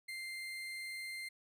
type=tone; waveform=35% pulse; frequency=2093 Hz; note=C7; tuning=in tune; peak=-40 dBFS; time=0.08-1.29 s; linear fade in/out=10 ms; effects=resampled to 32000 Hz